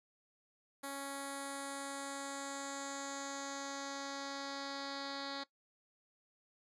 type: tone with low-pass filter sweep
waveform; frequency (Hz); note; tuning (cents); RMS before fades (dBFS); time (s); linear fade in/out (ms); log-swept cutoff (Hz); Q
10% pulse; 277.2; C#4; 0; -43; 0.83-5.44; 10; 11000 to 4400; 3.5
effects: noise-tail reverb RT60 0.1 s tail -18 dB re dry